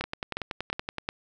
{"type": "two click trains", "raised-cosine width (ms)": 0.3, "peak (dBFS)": [-15, -13], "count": [11, 4], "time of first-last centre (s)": [[0.04, 0.983], [0.01, 1.089]], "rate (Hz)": [10.6, 2.78], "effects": []}